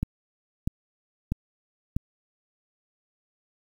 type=click train; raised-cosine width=5 ms; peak=-13 dBFS; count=4; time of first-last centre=0.03-1.965 s; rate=1.55 Hz; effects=8-bit